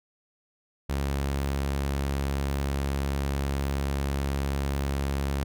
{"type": "tone", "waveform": "sawtooth", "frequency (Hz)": 69.3, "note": "C#2", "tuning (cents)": 0, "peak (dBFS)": -22, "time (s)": [0.89, 5.44], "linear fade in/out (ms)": 10, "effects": []}